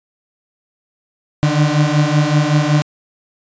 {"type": "beating tone pair", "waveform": "35% pulse", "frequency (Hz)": [146.83, 152.13], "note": ["D3", "D#3"], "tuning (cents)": [0, -39], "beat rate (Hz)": 5.3, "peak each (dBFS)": -13, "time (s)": [1.43, 2.82], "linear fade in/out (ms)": 0, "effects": ["resampled to 16000 Hz"]}